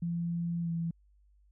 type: tone with pitch glide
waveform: sine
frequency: 170.3 to 166.99 Hz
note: F3 to E3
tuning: -43 to +23 cents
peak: -30 dBFS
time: 0.02-0.91 s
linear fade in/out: 5 ms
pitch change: -34 cents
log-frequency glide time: 0.62-0.7 s
effects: added 50 Hz sine -61 dBFS peak until 1.51 s